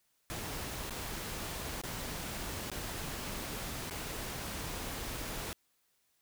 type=noise with dropouts; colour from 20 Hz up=pink; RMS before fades=-40 dBFS; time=0.3-5.53 s; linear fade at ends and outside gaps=0 ms; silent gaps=0.896-0.907 / 1.815-1.836 / 2.7-2.716 / 3.898-3.909 s; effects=white hiss -75 dBFS RMS until 6.21 s